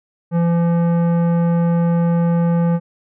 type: tone with tanh clipping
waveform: sine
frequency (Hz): 170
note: F3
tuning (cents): -46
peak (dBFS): -15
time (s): 0.31-2.8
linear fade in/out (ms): 50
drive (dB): 14
effects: none